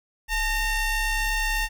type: ring-modulated tone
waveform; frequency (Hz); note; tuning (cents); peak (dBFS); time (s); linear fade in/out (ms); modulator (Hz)
30% pulse; 901; A5; +41; -17; 0.28-1.69; 50; 935
effects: none

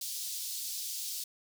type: high-pass noise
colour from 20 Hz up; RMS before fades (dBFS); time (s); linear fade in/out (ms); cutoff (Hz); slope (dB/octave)
pink; -38; 0.01-1.24; 5; 4100; 24
effects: none

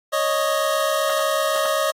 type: tone pair together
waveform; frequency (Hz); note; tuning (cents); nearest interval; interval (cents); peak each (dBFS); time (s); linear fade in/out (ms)
25% pulse; 554.4 / 622.3; C#5 / D#5; 0 / 0; major second; 200; -19 / -17; 0.12-1.92; 20
effects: AAC 48 kbps

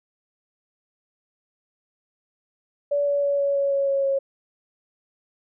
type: tone with pitch steps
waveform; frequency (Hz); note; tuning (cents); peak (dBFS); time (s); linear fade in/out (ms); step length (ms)
sine; 574 / 570 / 566.1 / 562.2 / 558.3 / 554.4 / 550.6 / 546.8; D5 / C#5 / C#5 / C#5 / C#5 / C#5 / C#5 / C#5; -40 / +48 / +36 / +24 / +12 / 0 / -12 / -24; -19; 2.91-4.19; 10; 160
effects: none

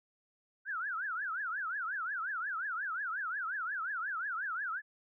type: tone with vibrato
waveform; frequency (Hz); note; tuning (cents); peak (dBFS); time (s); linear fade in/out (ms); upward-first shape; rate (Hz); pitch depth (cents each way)
sine; 1480; F#6; 0; -34; 0.65-4.82; 50; triangle; 5.6; 290
effects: none

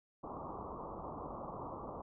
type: low-pass noise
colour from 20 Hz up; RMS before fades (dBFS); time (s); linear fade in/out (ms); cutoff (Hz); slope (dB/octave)
white; -45; 0.23-2.02; 10; 1200; 96
effects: none

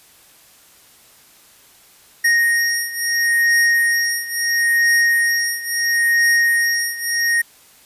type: beating tone pair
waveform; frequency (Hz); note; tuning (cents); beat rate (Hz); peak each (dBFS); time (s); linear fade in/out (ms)
square; 1864.7 / 1865.44; A#6 / A#6; 0 / +1; 0.74; -17 / -20; 2.24-7.42; 10
effects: white hiss -49 dBFS RMS until 7.85 s + resampled to 32000 Hz

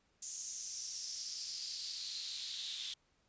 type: noise with high-pass filter sweep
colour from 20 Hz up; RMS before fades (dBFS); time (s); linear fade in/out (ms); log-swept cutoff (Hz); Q
pink; -43; 0.22-2.94; 5; 6700 to 3500; 5.2
effects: pink hiss -75 dBFS RMS until 3.28 s + resampled to 16000 Hz

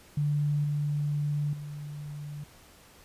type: tone with level steps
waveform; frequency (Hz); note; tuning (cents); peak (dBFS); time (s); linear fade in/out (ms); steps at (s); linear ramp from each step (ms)
sine; 146.83; D3; 0; -24 / -26 / -36; 0.17-2.44; 5; 0.64 / 1.53; 2
effects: pink hiss -55 dBFS RMS until 3.04 s + resampled to 32000 Hz

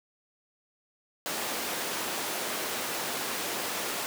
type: high-pass noise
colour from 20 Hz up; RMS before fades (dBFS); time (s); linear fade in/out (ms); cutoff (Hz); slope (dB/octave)
pink; -33; 1.26-4.06; 0; 350; 12
effects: none

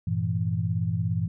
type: chord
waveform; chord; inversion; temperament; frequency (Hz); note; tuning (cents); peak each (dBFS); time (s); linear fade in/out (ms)
sine; E diminished; first; equal with one note detuned; 98 / 115.14 / 164.81; G2 / Bb2 / E3; 0 / -21 / 0; -28; 0.07-1.28; 5
effects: none

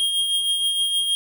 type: tone with tremolo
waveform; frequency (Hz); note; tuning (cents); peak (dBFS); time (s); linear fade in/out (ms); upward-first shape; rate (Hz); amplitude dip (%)
square; 3239; G#7; -44; -18; 0-1.15; 0; triangle; 6.4; 45
effects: none

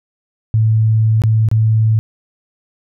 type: tone with dropouts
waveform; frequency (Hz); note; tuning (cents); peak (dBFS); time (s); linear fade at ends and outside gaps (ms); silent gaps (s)
sine; 110.3; A2; +5; -9; 0.54-1.99; 0; 1.219-1.237 / 1.487-1.514
effects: none

